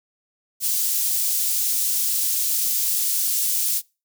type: high-pass noise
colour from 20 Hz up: white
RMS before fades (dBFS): -22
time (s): 0.6-3.82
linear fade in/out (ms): 50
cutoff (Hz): 5600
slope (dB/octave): 12
effects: noise-tail reverb RT60 0.3 s tail -25 dB re dry